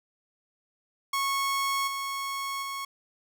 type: tone with level steps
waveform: sawtooth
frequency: 1100 Hz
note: C#6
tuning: 14 cents flat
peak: -22 / -27 / -29 dBFS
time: 1.13-2.85 s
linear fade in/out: 5 ms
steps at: 1.87 / 2.62 s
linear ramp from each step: 10 ms
effects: none